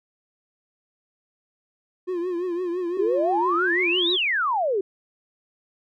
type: tone with vibrato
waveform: triangle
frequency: 354.2 Hz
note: F4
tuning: 24 cents sharp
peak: -22 dBFS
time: 2.07-4.17 s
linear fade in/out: 20 ms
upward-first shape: triangle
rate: 5.9 Hz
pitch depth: 96 cents each way
type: exponential two-way sweep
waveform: sine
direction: up then down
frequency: 365.6 to 3951 to 365.6 Hz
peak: -20 dBFS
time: 2.97-4.81 s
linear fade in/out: 5 ms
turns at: 4.11 s
effects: none